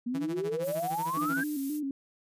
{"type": "exponential sweep", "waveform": "sine", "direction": "up", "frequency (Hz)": [233.1, 1645], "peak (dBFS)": -29, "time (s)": [0.06, 1.44], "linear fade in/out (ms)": 10}
{"type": "tone with tremolo", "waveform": "sawtooth", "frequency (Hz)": 164.9, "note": "E3", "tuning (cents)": 1, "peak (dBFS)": -31, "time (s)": [0.14, 1.44], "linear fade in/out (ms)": 10, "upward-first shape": "sine", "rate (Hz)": 13, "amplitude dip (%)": 90}
{"type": "noise", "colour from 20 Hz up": "violet", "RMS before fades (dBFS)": -41, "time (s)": [0.61, 1.81], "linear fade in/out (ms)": 50}
{"type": "tone with vibrato", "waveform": "sine", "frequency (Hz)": 286.2, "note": "D4", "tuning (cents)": -45, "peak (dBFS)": -30, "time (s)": [1.17, 1.91], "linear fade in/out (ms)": 2, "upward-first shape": "square", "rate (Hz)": 3.8, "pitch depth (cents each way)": 78}
{"effects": ["resampled to 32000 Hz"]}